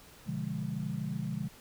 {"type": "chord", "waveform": "sine", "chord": "B diminished seventh", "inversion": "none", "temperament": "equal", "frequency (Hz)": [123.47, 146.83, 174.61, 207.7], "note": ["B2", "D3", "F3", "Ab3"], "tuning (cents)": [0, 0, 0, 0], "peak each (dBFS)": [-40, -37, -38, -38], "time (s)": [0.26, 1.49], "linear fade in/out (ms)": 20, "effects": ["pink hiss -55 dBFS RMS until 1.6 s"]}